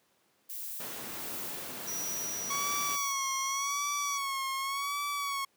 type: noise with tremolo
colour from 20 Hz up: violet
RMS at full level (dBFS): -39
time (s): 0.49-3.13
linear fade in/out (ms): 10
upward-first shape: sine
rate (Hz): 1.4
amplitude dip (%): 45
type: noise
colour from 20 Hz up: pink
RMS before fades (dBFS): -42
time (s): 0.79-2.97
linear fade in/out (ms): 20
type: tone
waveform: sine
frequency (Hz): 5820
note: F#8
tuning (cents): -29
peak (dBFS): -35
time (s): 1.87-4.18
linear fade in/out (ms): 10
type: tone with vibrato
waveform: sawtooth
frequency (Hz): 1113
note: C#6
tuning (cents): +7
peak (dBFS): -28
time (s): 2.5-5.45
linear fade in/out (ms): 5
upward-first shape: sine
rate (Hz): 0.88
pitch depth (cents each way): 61
effects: pink hiss -70 dBFS RMS until 5.56 s + high-pass 200 Hz 12 dB/octave